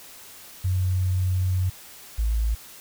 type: tone pair in turn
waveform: sine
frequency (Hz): 92.3 / 55.33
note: F#2 / A1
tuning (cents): -4 / +10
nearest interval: major sixth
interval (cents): 886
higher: first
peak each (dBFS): -20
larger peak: neither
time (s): 0.64-1.7 / 2.18-2.55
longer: first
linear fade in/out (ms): 10
effects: white hiss -45 dBFS RMS until 2.8 s